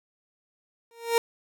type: tone with exponential growth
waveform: 30% pulse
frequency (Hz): 464.5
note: A#4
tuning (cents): -6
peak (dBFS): -14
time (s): 0.91-1.18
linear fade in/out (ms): 1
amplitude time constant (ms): 57
effects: none